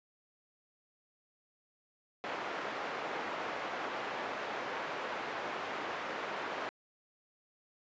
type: band-pass noise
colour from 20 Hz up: pink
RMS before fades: -39 dBFS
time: 2.24-6.69 s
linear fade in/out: 0 ms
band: 470 to 2000 Hz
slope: 12 dB/octave
effects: resampled to 16000 Hz